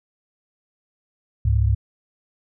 sine tone pair together, 69.3 / 104.46 Hz, C#2 / G#2, 0 / +11 cents, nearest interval perfect fifth, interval 711 cents, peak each -18 dBFS, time 1.45-1.75 s, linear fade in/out 5 ms, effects none

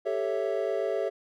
triangle chord, A dominant seventh, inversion third, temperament equal, 392 / 440 / 554.4 / 659.3 Hz, G4 / A4 / C#5 / E5, 0 / 0 / 0 / 0 cents, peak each -30 dBFS, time 0.05-1.1 s, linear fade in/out 20 ms, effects none

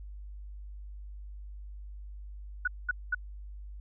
sine tone bursts, 1473 Hz, F#6, 8 cents flat, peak -25 dBFS, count 3, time 2.65-3.148 s, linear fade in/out 5 ms, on 26 ms, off 210 ms, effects added 50 Hz sine -41 dBFS peak until 3.8 s

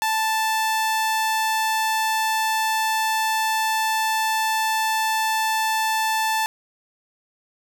sawtooth tone, 880 Hz, A5, in tune, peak -16 dBFS, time 0.02-6.46 s, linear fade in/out 0 ms, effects none

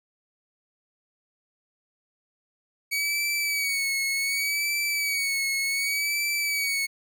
sawtooth tone with vibrato, 2254 Hz, C#7, 28 cents sharp, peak -21 dBFS, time 2.91-6.87 s, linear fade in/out 20 ms, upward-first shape sine, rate 0.67 Hz, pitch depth 55 cents each way, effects none

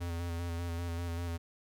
square tone with vibrato, 85.4 Hz, F2, 38 cents flat, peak -35 dBFS, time 0-1.38 s, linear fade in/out 20 ms, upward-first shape square, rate 5.1 Hz, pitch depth 25 cents each way, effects none

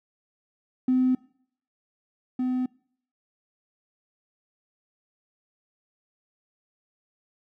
triangle tone pair in turn, 255.9 / 253.7 Hz, C4 / B3, -38 / +47 cents, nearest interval unison, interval 15 cents, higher first, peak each -15 / -21 dBFS, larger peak first, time 0.88-1.15 / 2.39-2.66 s, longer neither, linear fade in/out 5 ms, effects noise-tail reverb RT60 0.6 s tail -25 dB re dry + tanh soft clip ceiling -16 dBFS

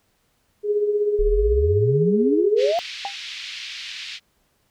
sine tone with tremolo, 415.3 Hz, G#4, in tune, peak -15 dBFS, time 0.63-2.73 s, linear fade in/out 50 ms, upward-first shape triangle, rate 16 Hz, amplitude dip 60%
sine exponential sweep, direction up, 32.09 to 720 Hz, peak -18 dBFS, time 1.19-2.79 s, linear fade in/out 0 ms
pink band-pass noise, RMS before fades -34 dBFS, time 2.56-4.2 s, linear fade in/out 50 ms, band 2300 to 4600 Hz, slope 24 dB/octave
sine tone with exponential decay, 798 Hz, G5, 31 cents sharp, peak -21 dBFS, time 3.05-3.16 s, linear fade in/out 1 ms, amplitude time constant 22 ms
effects pink hiss -66 dBFS RMS until 4.7 s

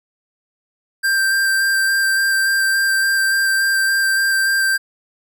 square tone with vibrato, 1577 Hz, G6, 10 cents sharp, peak -15 dBFS, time 1.03-4.78 s, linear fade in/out 20 ms, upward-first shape square, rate 3.5 Hz, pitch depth 8 cents each way, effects none

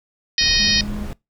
harmonic tone, 622.3 Hz, D#5, in tune, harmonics 3 / 4 / 5 / 6 / 7 / 8 / 9, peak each -24 / -25 / -25 / -23 / -20 / -20 / -23 dBFS, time 0.38-0.81 s, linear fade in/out 2 ms
brown noise, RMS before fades -28 dBFS, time 0.41-1.13 s, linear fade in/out 0 ms
triangle tone, 207.7 Hz, G#3, in tune, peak -25 dBFS, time 0.59-1.06 s, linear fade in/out 10 ms
effects noise-tail reverb RT60 0.2 s tail -23 dB re dry

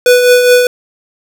square tone with tremolo, 493.9 Hz, B4, in tune, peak -3 dBFS, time 0.06-0.67 s, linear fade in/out 2 ms, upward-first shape triangle, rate 4.8 Hz, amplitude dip 50%, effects none

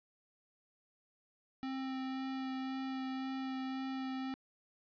square tone with vibrato, 263.6 Hz, C4, 13 cents sharp, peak -38 dBFS, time 1.63-4.34 s, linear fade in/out 0 ms, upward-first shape sine, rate 1.9 Hz, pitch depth 10 cents each way, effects resampled to 11025 Hz + 11-bit

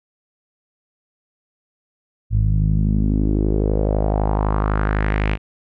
sawtooth tone with low-pass filter sweep, 51.91 Hz, G#1, in tune, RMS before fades -18 dBFS, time 2.3-5.38 s, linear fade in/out 50 ms, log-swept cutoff 110 to 2600 Hz, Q 2.9, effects none

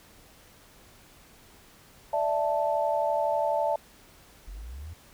sine chord, D suspended second, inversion none, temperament equal, 587.3 / 659.3 / 880 Hz, D5 / E5 / A5, 0 / 0 / 0 cents, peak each -28 dBFS, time 2.13-3.76 s, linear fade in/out 5 ms
sine exponential sweep, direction up, 43.65 to 87.31 Hz, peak -37 dBFS, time 4.47-4.94 s, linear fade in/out 10 ms
effects pink hiss -55 dBFS RMS until 5.13 s

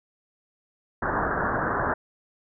white low-pass noise, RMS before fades -26 dBFS, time 1.02-1.94 s, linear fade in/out 5 ms, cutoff 1700 Hz, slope 96 dB/octave, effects none

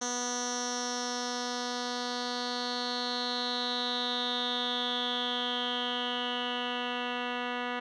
10% pulse tone with low-pass filter sweep, 245.1 Hz, B3, 13 cents flat, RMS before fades -33 dBFS, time 0.01-7.8 s, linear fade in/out 10 ms, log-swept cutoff 6100 to 2500 Hz, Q 8.3, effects none

